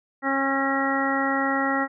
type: harmonic tone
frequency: 272.1 Hz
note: C#4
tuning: 32 cents flat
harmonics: 1 / 2 / 3 / 4 / 5 / 6 / 7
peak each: -26 / -30 / -28 / -33 / -28 / -38 / -27 dBFS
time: 0.22-1.88 s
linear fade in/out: 50 ms
effects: none